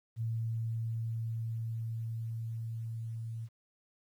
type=tone with level ramp; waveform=sine; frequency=113.7 Hz; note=A#2; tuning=43 cents flat; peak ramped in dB=-31 to -37 dBFS; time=0.16-3.49 s; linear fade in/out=50 ms; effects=11-bit